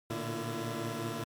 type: tone cluster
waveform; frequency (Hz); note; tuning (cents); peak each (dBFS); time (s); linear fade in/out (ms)
15% pulse; 113.6 / 118.8 / 148.1 / 336.4; A#2 / A#2 / D3 / E4; -44 / +33 / +15 / +35; -33 / -34 / -35 / -33; 0.1-1.24; 5
effects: MP3 96 kbps